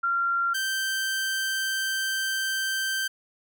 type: tone pair in turn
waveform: sine / sawtooth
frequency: 1380 / 1560.3 Hz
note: F6 / G6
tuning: -21 / -9 cents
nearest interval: major second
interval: 212 cents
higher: second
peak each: -22 dBFS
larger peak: neither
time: 0.03-0.54 / 0.54-3.08 s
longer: second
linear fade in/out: 10 ms
effects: none